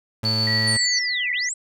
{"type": "tone", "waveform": "30% pulse", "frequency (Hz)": 110, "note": "A2", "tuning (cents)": 0, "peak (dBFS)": -21, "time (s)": [0.23, 0.77], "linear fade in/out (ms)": 5}
{"type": "tone with tremolo", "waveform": "sine", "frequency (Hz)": 4479, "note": "C#8", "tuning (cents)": 17, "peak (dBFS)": -19, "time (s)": [0.25, 0.99], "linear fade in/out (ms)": 2, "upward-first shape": "triangle", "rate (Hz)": 7.3, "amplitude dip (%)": 30}
{"type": "tone with pitch glide", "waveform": "sine", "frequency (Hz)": [1932, 1978.3], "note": ["B6", "B6"], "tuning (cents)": [-39, 2], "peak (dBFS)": -23, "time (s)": [0.47, 1.49], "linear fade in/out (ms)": 2, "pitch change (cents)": 41, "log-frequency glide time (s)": [0.73, 0.87]}
{"type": "linear two-way sweep", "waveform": "sine", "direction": "down then up", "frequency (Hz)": [9397, 1864.7, 8170], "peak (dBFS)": -25, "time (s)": [0.67, 1.54], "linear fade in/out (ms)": 10, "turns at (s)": 1.32}
{"effects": []}